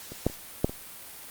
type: clicks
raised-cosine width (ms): 2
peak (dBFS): -26 / -9 / -29 / -8 / -23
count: 5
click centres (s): 0.12 / 0.266 / 0.299 / 0.645 / 0.695
effects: white hiss -44 dBFS RMS until 1.3 s + Opus 48 kbps